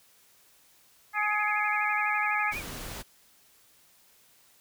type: harmonic tone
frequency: 420 Hz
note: G#4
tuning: 19 cents sharp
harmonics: 2 / 3 / 4 / 5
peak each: -31 / -31 / -31 / -31 dBFS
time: 1.13-2.54 s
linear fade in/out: 50 ms
type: tone with vibrato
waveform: sine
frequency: 2349 Hz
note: D7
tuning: in tune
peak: -33 dBFS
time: 1.14-2.63 s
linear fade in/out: 50 ms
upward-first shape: sine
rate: 12 Hz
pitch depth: 97 cents each way
type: noise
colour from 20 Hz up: pink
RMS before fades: -39 dBFS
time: 2.51-3.03 s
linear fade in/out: 20 ms
effects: white hiss -61 dBFS RMS until 4.6 s